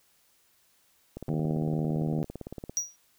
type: click train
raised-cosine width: 2 ms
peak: -24 dBFS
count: 28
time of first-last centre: 1.17-2.695 s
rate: 17.7 Hz
type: harmonic tone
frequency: 77.78 Hz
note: D#2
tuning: in tune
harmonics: 2 / 3 / 4 / 5 / 6 / 7 / 8 / 9 / 10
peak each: -28 / -33 / -36 / -39 / -41 / -43 / -46 / -45 / -48 dBFS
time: 1.29-2.23 s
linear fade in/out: 0 ms
type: tone with exponential decay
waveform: triangle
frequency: 5770 Hz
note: F#8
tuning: 44 cents flat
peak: -21 dBFS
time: 2.77-2.96 s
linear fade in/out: 0 ms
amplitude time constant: 41 ms
effects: white hiss -66 dBFS RMS until 3.18 s